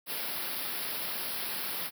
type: band-stop noise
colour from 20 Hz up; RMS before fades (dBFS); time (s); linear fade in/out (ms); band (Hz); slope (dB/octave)
white; -35; 0.06-1.91; 50; 5300 to 10000; 96
effects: high-pass 150 Hz 12 dB/octave